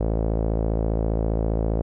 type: tone with low-pass filter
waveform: sawtooth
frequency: 55 Hz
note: A1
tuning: in tune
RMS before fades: -23 dBFS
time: 0-1.82 s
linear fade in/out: 10 ms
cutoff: 560 Hz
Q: 2.1
effects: none